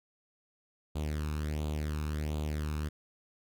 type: tone with flanger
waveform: sawtooth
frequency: 75.7 Hz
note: D#2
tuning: 47 cents flat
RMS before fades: -34 dBFS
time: 0.95-2.89 s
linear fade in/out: 10 ms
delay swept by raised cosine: 0.27 to 0.78 ms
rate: 1.4 Hz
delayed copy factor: +0.7
effects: none